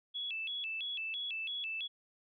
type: tone with vibrato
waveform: sine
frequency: 2982 Hz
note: F#7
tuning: 13 cents sharp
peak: -36 dBFS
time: 0.14-1.88 s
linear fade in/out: 20 ms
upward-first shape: square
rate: 3 Hz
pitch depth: 210 cents each way
effects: none